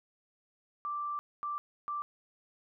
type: tone bursts at uneven times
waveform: sine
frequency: 1174.7 Hz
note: D6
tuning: in tune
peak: -33 dBFS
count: 3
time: 0.85-1.19 / 1.43-1.58 / 1.88-2.02 s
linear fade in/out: 0 ms
effects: none